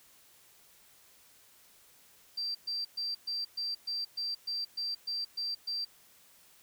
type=tone bursts; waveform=sine; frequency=4699 Hz; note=D8; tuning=in tune; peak=-32 dBFS; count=12; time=2.37-5.85 s; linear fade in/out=10 ms; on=180 ms; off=120 ms; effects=white hiss -61 dBFS RMS until 6.62 s